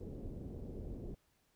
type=low-pass noise; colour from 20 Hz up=pink; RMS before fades=-45 dBFS; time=0-1.15 s; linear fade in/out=10 ms; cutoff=470 Hz; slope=24 dB/octave; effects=pink hiss -75 dBFS RMS until 1.55 s